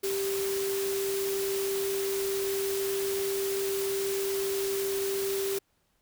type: tone in noise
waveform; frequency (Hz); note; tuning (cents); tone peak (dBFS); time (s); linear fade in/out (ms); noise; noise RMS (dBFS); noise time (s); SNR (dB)
sine; 392; G4; 0; -28; 0.03-5.59; 10; white; -36; 0.03-5.59; +5
effects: pink hiss -72 dBFS RMS until 6.01 s